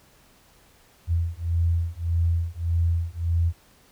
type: beating tone pair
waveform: sine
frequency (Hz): 83.5 / 85.2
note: E2 / F2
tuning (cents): +23 / -42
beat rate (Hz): 1.7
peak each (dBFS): -24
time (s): 1.07-3.53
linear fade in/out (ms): 50
effects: pink hiss -57 dBFS RMS until 3.91 s